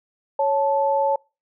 sine tone pair together, 554.4 / 875.2 Hz, C#5 / A5, 0 / -9 cents, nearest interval minor sixth, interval 791 cents, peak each -20 dBFS, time 0.39-1.16 s, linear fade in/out 5 ms, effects noise-tail reverb RT60 0.3 s tail -26 dB re dry

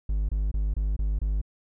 triangle tone bursts, 51 Hz, G#1, 31 cents flat, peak -21 dBFS, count 6, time 0.09-1.415 s, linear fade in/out 5 ms, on 200 ms, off 25 ms, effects none

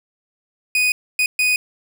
40% pulse tone bursts at uneven times, 2487 Hz, D#7, 1 cent flat, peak -14 dBFS, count 3, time 0.75-0.92 / 1.19-1.26 / 1.39-1.56 s, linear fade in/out 2 ms, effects none

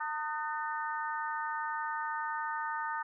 harmonic tone with a mistuned harmonic, 301.8 Hz, D4, 47 cents sharp, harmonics 3 / 4 / 5 / 6, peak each -36 / -38 / -40 / -42 dBFS, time 0-3.03 s, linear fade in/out 10 ms, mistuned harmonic 4, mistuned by +45 cents, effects none

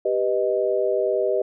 sine chord, G augmented, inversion none, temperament equal, 392 / 493.9 / 622.3 Hz, G4 / B4 / D#5, 0 / 0 / 0 cents, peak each -23 / -24 / -23 dBFS, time 0.05-1.42 s, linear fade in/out 5 ms, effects none

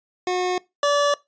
25% pulse tone pair in turn, 363.2 / 576.5 Hz, F#4 / D5, -32 / -32 cents, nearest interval minor sixth, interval 800 cents, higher second, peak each -17 / -13 dBFS, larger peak second, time 0.27-0.58 / 0.83-1.14 s, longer neither, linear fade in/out 2 ms, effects noise-tail reverb RT60 0.2 s tail -21 dB re dry + resampled to 16000 Hz

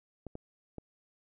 clicks, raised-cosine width 2 ms, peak -28 dBFS, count 3, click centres 0.267 / 0.354 / 0.783 s, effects none

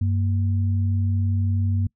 sine tone pair together, 95.71 / 233.1 Hz, G2 / A#3, -41 / 0 cents, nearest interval octave + minor third, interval 1541 cents, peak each -19 / -30 dBFS, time 0.01-1.87 s, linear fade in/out 5 ms, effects noise-tail reverb RT60 0.1 s tail -24 dB re dry

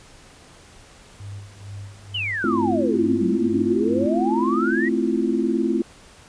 sine tone with tremolo, 100.4 Hz, G2, 42 cents sharp, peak -31 dBFS, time 1.2-4.06 s, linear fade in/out 0 ms, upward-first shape sine, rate 2.2 Hz, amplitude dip 80%
sine exponential two-way sweep, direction down then up, 3118 to 182 to 1977 Hz, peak -23 dBFS, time 2.14-4.89 s, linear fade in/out 10 ms, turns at 3.26 s
sine chord, F major seventh, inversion first, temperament equal, 220 / 261.6 / 329.6 / 349.2 Hz, A3 / C4 / E4 / F4, 0 / 0 / 0 / 0 cents, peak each -24 dBFS, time 2.44-5.82 s, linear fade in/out 2 ms
effects pink hiss -48 dBFS RMS until 6.28 s + resampled to 22050 Hz

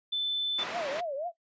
sine tone, 3520 Hz, A7, in tune, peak -27 dBFS, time 0.12-0.64 s, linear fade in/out 10 ms
white band-pass noise, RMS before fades -38 dBFS, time 0.58-1.01 s, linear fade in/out 10 ms, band 240 to 2200 Hz, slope 12 dB/octave
sine tone with vibrato, 618 Hz, D#5, 12 cents flat, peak -31 dBFS, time 0.71-1.32 s, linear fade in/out 50 ms, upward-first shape triangle, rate 4 Hz, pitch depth 270 cents each way
effects noise-tail reverb RT60 0.1 s tail -18 dB re dry + resampled to 16000 Hz

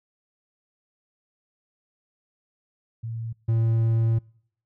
sine / triangle tone pair in turn, 114.1 / 113.6 Hz, A#2 / A#2, -37 / -44 cents, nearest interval unison, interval 7 cents, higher first, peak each -29 / -17 dBFS, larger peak second, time 3.03-3.33 / 3.48-4.19 s, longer second, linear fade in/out 10 ms, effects noise-tail reverb RT60 0.6 s tail -25 dB re dry

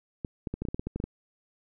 clicks, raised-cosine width 3 ms, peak -19 dBFS, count 12, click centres 0.248 / 0.472 / 0.54 / 0.62 / 0.652 / 0.686 / 0.745 / 0.795 / 0.87 / 0.96 / 1.001 / 1.04 s, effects none

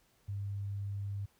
sine tone, 100 Hz, G2, 35 cents sharp, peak -35 dBFS, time 0.28-1.26 s, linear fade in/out 10 ms, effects pink hiss -70 dBFS RMS until 1.39 s

